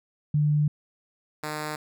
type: tone pair in turn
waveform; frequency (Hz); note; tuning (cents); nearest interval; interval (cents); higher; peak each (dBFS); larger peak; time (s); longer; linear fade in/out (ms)
sine / 5% pulse; 149 / 152.31; D3 / D#3; +25 / -37; unison; 38; second; -19; neither; 0.34-0.68 / 1.43-1.76; first; 5
effects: none